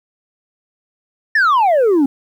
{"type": "exponential sweep", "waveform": "sine", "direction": "down", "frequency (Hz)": [1834, 261.6], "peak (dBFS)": -7, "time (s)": [1.35, 2.06], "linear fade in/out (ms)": 5, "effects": ["tanh soft clip ceiling -9 dBFS", "8-bit"]}